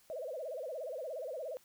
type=tone with vibrato; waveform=sine; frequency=569 Hz; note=C#5; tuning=45 cents sharp; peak=-38 dBFS; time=0.1-1.57 s; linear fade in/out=0 ms; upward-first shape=sine; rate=17 Hz; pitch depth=250 cents each way; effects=white hiss -66 dBFS RMS until 1.64 s